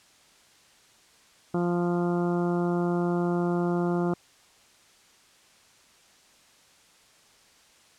harmonic tone, 174.61 Hz, F3, in tune, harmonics 1 / 2 / 3 / 4 / 5 / 6 / 7 / 8, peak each -26 / -27 / -37 / -35 / -40 / -42 / -41 / -43 dBFS, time 1.54-4.14 s, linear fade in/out 5 ms, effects white hiss -58 dBFS RMS until 7.98 s + low-pass 8000 Hz 12 dB/octave

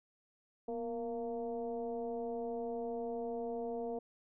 sine tone with frequency modulation, 466.2 Hz, A#4, in tune, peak -36 dBFS, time 0.68-3.99 s, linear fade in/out 5 ms, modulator 225 Hz, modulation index 0.98, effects none

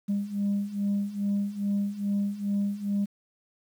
sine beating tone pair, 200.2 / 202.6 Hz, G3 / G#3, +37 / -43 cents, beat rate 2.4 Hz, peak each -29 / -26 dBFS, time 0.08-3.06 s, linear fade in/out 20 ms, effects tanh soft clip ceiling -21 dBFS + 9-bit

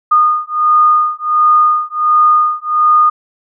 sine beating tone pair, 1225 / 1226.4 Hz, D#6 / D#6, -27 / -25 cents, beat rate 1.4 Hz, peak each -11 dBFS, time 0.11-3.1 s, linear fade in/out 10 ms, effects none

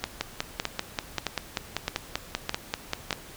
two click trains, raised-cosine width 0.2 ms, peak -9 / -9 dBFS, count 16 / 6, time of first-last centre 0.21-3.128 / 0.04-3.107 s, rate 5.14 / 1.63 Hz, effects pink hiss -46 dBFS RMS until 3.36 s

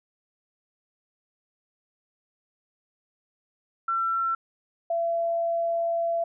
sine tone pair in turn, 1349 / 674.5 Hz, E6 / E5, +40 / +40 cents, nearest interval octave, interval 1200 cents, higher first, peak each -23 dBFS, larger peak neither, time 3.88-4.35 / 4.9-6.24 s, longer second, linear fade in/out 5 ms, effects none

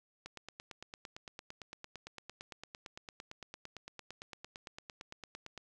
click train, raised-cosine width 0.2 ms, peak -28 dBFS, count 48, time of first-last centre 0.26-5.577 s, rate 8.84 Hz, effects none

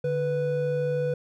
triangle tone pair together, 146.84 / 493.9 Hz, D3 / B4, 0 / 0 cents, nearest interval octave + major sixth, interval 2100 cents, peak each -27 / -23 dBFS, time 0.04-1.14 s, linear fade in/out 5 ms, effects none

